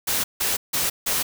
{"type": "noise bursts", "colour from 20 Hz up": "white", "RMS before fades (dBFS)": -23, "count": 4, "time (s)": [0.07, 1.23], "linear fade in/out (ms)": 10, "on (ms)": 170, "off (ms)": 160, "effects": []}